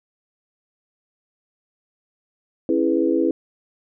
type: chord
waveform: sine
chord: C# minor seventh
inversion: none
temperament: equal with one note detuned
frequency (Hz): 272.6 / 329.6 / 415.3 / 493.9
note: C#4 / E4 / G#4 / B4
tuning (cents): -29 / 0 / 0 / 0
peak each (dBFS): -23 / -19 / -24 / -24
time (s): 2.69-3.31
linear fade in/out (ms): 2
effects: none